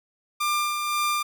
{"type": "tone with tremolo", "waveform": "sawtooth", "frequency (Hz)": 1194, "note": "D6", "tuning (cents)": 28, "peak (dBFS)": -18, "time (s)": [0.4, 1.23], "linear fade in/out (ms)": 10, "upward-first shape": "sine", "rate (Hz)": 1.9, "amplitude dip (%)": 40, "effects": []}